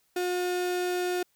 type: tone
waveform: 35% pulse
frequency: 359.2 Hz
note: F4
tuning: 49 cents sharp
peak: -25 dBFS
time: 0.16-1.23 s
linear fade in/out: 5 ms
effects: white hiss -70 dBFS RMS until 1.35 s